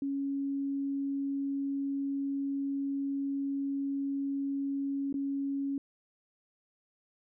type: tone with dropouts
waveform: sine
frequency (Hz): 277.2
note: C#4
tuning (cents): 0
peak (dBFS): -30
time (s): 0.02-5.78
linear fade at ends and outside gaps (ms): 2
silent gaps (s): 5.127-5.141
effects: none